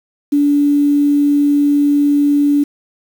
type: tone with quantisation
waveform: sine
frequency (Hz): 288.5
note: D4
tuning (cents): -31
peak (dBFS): -9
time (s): 0.32-2.64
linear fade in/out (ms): 10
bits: 6
effects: none